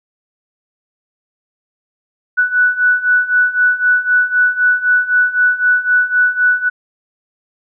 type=beating tone pair; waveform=sine; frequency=1480 / 1483.9 Hz; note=F#6 / F#6; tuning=0 / +5 cents; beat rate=3.9 Hz; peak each=-15 / -12 dBFS; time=2.37-6.7 s; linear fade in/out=20 ms; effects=none